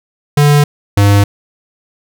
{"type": "tone pair in turn", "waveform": "square", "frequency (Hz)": [146, 101.1], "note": ["D3", "G#2"], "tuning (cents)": [-10, -46], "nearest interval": "tritone", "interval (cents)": 636, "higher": "first", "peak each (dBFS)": -6, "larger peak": "neither", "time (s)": [[0.37, 0.64], [0.97, 1.24]], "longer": "neither", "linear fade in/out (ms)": 5, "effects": []}